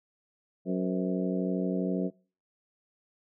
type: harmonic tone with a mistuned harmonic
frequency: 92.5 Hz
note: F#2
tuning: in tune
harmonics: 2 / 3 / 4 / 5 / 6 / 7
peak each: -29 / -33 / -35 / -37 / -39 / -40 dBFS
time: 0.65-2.11 s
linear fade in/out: 50 ms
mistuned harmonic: 6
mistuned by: -97 cents
effects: noise-tail reverb RT60 0.4 s tail -25 dB re dry